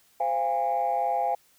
sine tone cluster, 517 / 692 / 815 Hz, C5 / F5 / G#5, -21 / -16 / -33 cents, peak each -31 / -26 / -25 dBFS, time 0.2-1.35 s, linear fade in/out 5 ms, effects tanh soft clip ceiling -17 dBFS + white hiss -62 dBFS RMS until 1.58 s

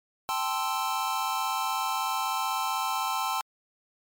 square chord, A minor seventh, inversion third, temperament equal with one note detuned, 784 / 880 / 1042.9 / 1318.5 Hz, G5 / A5 / C6 / E6, 0 / 0 / -6 / 0 cents, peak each -34 / -33 / -32 / -34 dBFS, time 0.29-3.41 s, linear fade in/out 0 ms, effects MP3 96 kbps

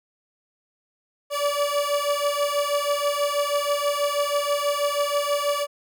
30% pulse beating tone pair, 574 / 580.2 Hz, D5 / D5, -40 / -21 cents, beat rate 6.2 Hz, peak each -22 dBFS, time 1.3-5.67 s, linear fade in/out 50 ms, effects none

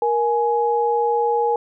sine tone pair together, 470.1 / 837.6 Hz, A#4 / G#5, +15 / +15 cents, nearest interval minor seventh, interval 1000 cents, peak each -19 dBFS, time 0.02-1.56 s, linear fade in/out 2 ms, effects none

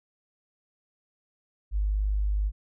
sine tone, 50.9 Hz, G#1, 34 cents flat, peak -23 dBFS, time 1.71-2.52 s, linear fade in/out 50 ms, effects none

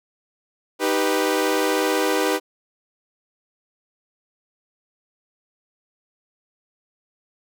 sawtooth chord, Eb augmented, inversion none, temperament equal, 311.1 / 392 / 493.9 Hz, Eb4 / G4 / B4, 0 / 0 / 0 cents, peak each -20 / -19 / -19 dBFS, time 0.79-2.4 s, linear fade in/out 50 ms, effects none

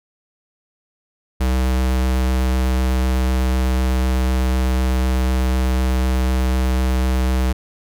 square tone with vibrato, 64 Hz, C2, 38 cents flat, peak -16 dBFS, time 1.4-7.53 s, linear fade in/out 10 ms, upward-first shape sine, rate 8 Hz, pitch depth 10 cents each way, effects none

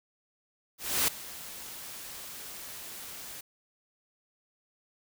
white noise with ADSR envelope, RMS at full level -25 dBFS, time 0.78-3.41 s, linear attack 300 ms, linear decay 4 ms, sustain -18 dB, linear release 6 ms, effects none

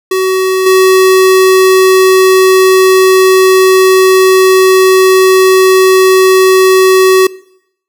square tone with level steps, 376.4 Hz, F#4, 30 cents sharp, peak -9 / -4 dBFS, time 0.11-7.27 s, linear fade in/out 5 ms, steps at 0.66 s, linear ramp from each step 5 ms, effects noise-tail reverb RT60 0.7 s tail -20 dB re dry

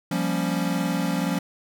square chord, G half-diminished seventh, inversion third, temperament equal, 174.61 / 196 / 233.1 / 277.2 Hz, F3 / G3 / Bb3 / Db4, 0 / 0 / 0 / 0 cents, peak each -27 / -30 / -32 / -29 dBFS, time 0.11-1.39 s, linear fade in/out 5 ms, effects none

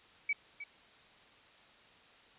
sine tone with echo, 2280 Hz, C#7, 48 cents sharp, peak -29 dBFS, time 0.29-0.33 s, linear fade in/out 5 ms, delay 310 ms, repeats 1, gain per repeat -12 dB, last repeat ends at 0.64 s, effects white hiss -60 dBFS RMS until 2.38 s + resampled to 8000 Hz

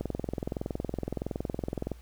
click train, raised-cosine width 2 ms, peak -18 dBFS, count 42, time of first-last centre 0.01-1.917 s, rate 21.5 Hz, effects added 60 Hz sine -47 dBFS peak until 2.01 s + pink hiss -60 dBFS RMS until 2.01 s

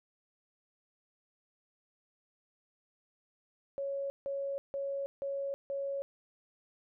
sine tone bursts, 554.4 Hz, C#5, in tune, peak -33 dBFS, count 5, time 3.78-6.02 s, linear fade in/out 0 ms, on 320 ms, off 160 ms, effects none

